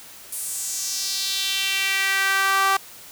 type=tone with high-pass filter sweep; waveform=sawtooth; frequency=388.9 Hz; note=G4; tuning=14 cents flat; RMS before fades=-23 dBFS; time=0.32-2.77 s; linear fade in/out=5 ms; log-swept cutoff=10000 to 1000 Hz; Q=2.5; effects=white hiss -43 dBFS RMS until 3.11 s